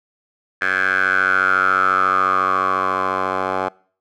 10% pulse tone with band-pass filter sweep, 94.1 Hz, F#2, 30 cents sharp, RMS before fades -18 dBFS, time 0.61-3.69 s, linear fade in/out 10 ms, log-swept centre 1700 to 910 Hz, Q 8.5, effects noise-tail reverb RT60 0.5 s tail -25 dB re dry

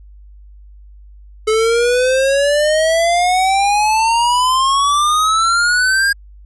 square exponential sweep, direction up, 430.8 to 1632 Hz, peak -12 dBFS, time 1.47-6.13 s, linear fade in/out 10 ms, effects added 50 Hz sine -37 dBFS peak until 6.45 s + resampled to 24000 Hz

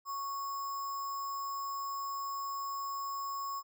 sine tone with sample-and-hold, 1108.7 Hz, C#6, in tune, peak -35 dBFS, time 0.05-3.63 s, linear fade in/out 50 ms, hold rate 6300 Hz, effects none

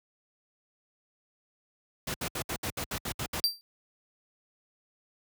pink noise bursts, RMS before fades -33 dBFS, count 10, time 2.07-3.402 s, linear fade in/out 5 ms, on 72 ms, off 68 ms
45% pulse tone with exponential decay, 4699 Hz, D8, in tune, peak -18 dBFS, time 3.44-3.61 s, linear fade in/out 0 ms, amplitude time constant 35 ms
effects high-pass 60 Hz 12 dB/octave

